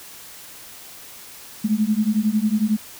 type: beating tone pair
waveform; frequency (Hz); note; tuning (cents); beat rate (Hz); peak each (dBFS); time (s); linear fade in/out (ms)
sine; 208.6 / 219.6; G#3 / A3; +8 / -3; 11; -20; 1.64-2.77; 10
effects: white hiss -41 dBFS RMS until 2.99 s